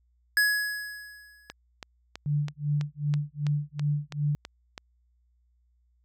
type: tone with exponential decay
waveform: square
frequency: 1680 Hz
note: G#6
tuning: 19 cents sharp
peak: -19 dBFS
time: 0.37-1.52 s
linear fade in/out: 1 ms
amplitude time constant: 250 ms
type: click train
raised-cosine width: 0.2 ms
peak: -20 dBFS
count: 11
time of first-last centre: 1.5-4.779 s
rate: 3.05 Hz
type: tone with tremolo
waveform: sine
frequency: 146.83 Hz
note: D3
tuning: in tune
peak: -22 dBFS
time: 2.26-4.35 s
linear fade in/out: 0 ms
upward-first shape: sine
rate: 2.6 Hz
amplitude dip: 100%
effects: added 60 Hz sine -64 dBFS peak until 6.04 s